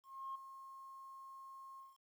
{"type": "tone with ADSR envelope", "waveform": "sine", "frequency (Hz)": 1074, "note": "C6", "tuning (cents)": 45, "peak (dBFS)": -40, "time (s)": [0.03, 1.98], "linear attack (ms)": 320, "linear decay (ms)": 11, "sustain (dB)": -11, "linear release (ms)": 190, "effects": ["tanh soft clip ceiling -37 dBFS", "12-bit"]}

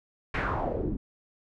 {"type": "noise with low-pass filter sweep", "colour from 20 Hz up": "pink", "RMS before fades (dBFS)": -30, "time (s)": [0.34, 0.97], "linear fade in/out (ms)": 5, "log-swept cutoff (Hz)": [2200, 230], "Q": 3.1, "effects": []}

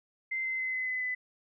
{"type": "tone with pitch steps", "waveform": "sine", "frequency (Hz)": [2077, 2063, 2048, 2034, 2020, 2006], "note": ["C7", "C7", "C7", "C7", "B6", "B6"], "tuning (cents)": [-13, -25, -38, -50, 39, 26], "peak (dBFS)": -30, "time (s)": [0.31, 1.15], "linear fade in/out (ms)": 10, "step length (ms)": 140, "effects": []}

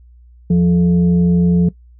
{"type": "tone with frequency modulation", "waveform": "sine", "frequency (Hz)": 174.61, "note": "F3", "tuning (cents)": 0, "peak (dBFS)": -9, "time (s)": [0.5, 1.69], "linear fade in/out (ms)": 5, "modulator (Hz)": 257, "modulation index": 0.42, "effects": ["noise-tail reverb RT60 0.1 s tail -19 dB re dry", "added 60 Hz sine -41 dBFS peak until 1.99 s"]}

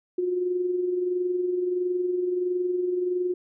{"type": "tone with amplitude modulation", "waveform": "sine", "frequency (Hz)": 360, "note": "F#4", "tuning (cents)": -47, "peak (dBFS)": -21, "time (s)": [0.18, 3.34], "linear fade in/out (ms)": 5, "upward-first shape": "sine", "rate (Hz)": 21.5, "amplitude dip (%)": 45, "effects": []}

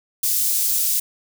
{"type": "high-pass noise", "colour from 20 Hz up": "white", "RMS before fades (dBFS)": -20, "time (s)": [0.23, 1], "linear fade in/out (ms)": 5, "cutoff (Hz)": 6200, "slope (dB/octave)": 12, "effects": []}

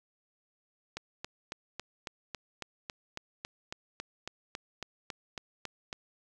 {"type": "click train", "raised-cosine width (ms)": 0.2, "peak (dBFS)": -20, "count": 19, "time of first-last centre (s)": [0.97, 5.929], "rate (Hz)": 3.63, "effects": []}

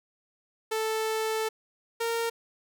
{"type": "tone pair in turn", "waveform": "sawtooth", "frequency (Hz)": [440, 461.6], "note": ["A4", "A#4"], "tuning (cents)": [0, -17], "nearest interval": "minor second", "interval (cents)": 83, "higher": "second", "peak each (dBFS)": -23, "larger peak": "neither", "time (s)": [[0.71, 1.49], [2, 2.3]], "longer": "first", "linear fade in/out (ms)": 10, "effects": []}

